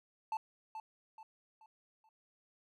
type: tone with echo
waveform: triangle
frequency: 880 Hz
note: A5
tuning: in tune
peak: -32 dBFS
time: 0.32-0.37 s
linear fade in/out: 2 ms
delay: 430 ms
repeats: 4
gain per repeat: -8 dB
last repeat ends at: 2.09 s
effects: none